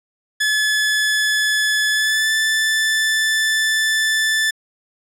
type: tone with pitch glide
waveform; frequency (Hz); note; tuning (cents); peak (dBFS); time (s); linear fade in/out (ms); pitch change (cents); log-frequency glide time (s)
sawtooth; 1718 to 1758.2; A6 to A6; -42 to -2; -12; 0.4-4.51; 10; +40; 1.91-2.31
effects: low-pass 11000 Hz 12 dB/octave